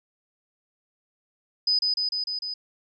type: tone with echo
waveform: sine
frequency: 4998 Hz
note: D#8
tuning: 7 cents sharp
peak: -19 dBFS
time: 1.67-1.79 s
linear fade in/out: 5 ms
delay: 150 ms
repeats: 5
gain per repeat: -2 dB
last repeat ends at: 2.54 s
effects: none